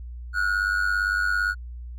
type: tone with amplitude modulation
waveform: triangle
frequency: 1450 Hz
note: F#6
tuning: 35 cents flat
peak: -16 dBFS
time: 0.33-1.55 s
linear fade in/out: 50 ms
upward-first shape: sine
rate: 97.7 Hz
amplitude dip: 75%
effects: added 60 Hz sine -34 dBFS peak until 1.98 s